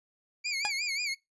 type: tone with vibrato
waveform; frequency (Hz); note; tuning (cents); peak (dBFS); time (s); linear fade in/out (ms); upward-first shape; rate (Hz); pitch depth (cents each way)
25% pulse; 2296; D7; -40; -26; 0.44-1.15; 20; sine; 5.6; 120
type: tone with exponential decay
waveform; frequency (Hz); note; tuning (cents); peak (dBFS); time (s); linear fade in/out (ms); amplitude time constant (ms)
sawtooth; 836; G#5; +11; -22; 0.65-0.73; 0; 16
effects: noise-tail reverb RT60 0.2 s tail -23 dB re dry + resampled to 24000 Hz